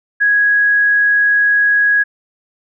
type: tone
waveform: sine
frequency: 1661.2 Hz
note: G#6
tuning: in tune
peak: -9 dBFS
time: 0.2-2.04 s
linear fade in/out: 20 ms
effects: none